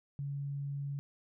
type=tone; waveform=sine; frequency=141 Hz; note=C#3; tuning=30 cents sharp; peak=-35 dBFS; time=0.19-0.99 s; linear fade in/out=0 ms; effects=none